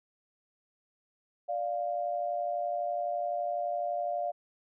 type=tone pair together; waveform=sine; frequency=587.3 / 699.2 Hz; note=D5 / F5; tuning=0 / +2 cents; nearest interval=minor third; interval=302 cents; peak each=-34 / -31 dBFS; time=1.48-4.32 s; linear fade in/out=20 ms; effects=none